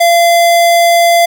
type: tone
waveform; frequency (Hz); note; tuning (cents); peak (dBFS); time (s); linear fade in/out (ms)
square; 685; F5; -34; -6; 0-1.26; 10
effects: 8-bit